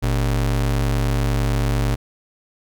square ring-modulated tone, 84.6 Hz, E2, 45 cents sharp, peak -15 dBFS, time 0.02-1.96 s, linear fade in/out 20 ms, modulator 34.5 Hz, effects none

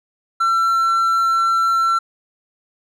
triangle tone, 1349 Hz, E6, 40 cents sharp, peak -12 dBFS, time 0.4-1.99 s, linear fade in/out 10 ms, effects none

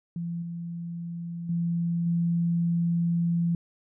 sine tone with level steps, 170.1 Hz, F3, 45 cents flat, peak -29 / -32 / -24 / -22 dBFS, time 0.16-3.55 s, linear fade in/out 2 ms, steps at 0.42 / 1.49 / 2.06 s, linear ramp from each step 5 ms, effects none

